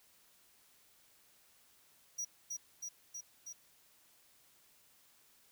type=tone with echo; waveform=square; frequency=5790 Hz; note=F#8; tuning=38 cents flat; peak=-37 dBFS; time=2.18-2.25 s; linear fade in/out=10 ms; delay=320 ms; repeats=4; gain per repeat=-2 dB; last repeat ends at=3.53 s; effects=white hiss -67 dBFS RMS until 5.51 s